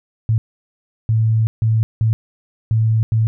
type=tone bursts at uneven times; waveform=sine; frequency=111.2 Hz; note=A2; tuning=19 cents sharp; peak=-12 dBFS; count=6; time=0.29-0.38 / 1.09-1.47 / 1.62-1.83 / 2.01-2.13 / 2.71-3.03 / 3.12-3.27 s; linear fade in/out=0 ms; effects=none